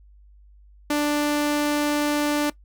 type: tone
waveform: sawtooth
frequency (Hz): 294.5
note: D4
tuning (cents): +5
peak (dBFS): -16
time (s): 0.9-2.5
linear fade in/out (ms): 5
effects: noise-tail reverb RT60 0.1 s tail -19 dB re dry + added 50 Hz sine -48 dBFS peak until 2.64 s